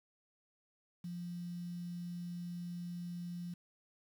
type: tone with quantisation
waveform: sine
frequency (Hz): 174.61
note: F3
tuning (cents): 0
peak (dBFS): -40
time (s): 1.04-3.54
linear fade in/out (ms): 5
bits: 10
effects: none